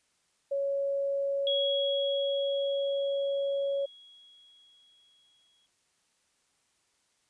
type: tone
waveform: sine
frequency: 556 Hz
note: C#5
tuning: 5 cents sharp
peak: -27 dBFS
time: 0.51-3.86 s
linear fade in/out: 10 ms
type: tone with exponential decay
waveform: sine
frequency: 3322 Hz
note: G#7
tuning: in tune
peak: -27 dBFS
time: 1.47-5.66 s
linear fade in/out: 1 ms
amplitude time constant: 910 ms
effects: white hiss -72 dBFS RMS until 7.29 s + resampled to 22050 Hz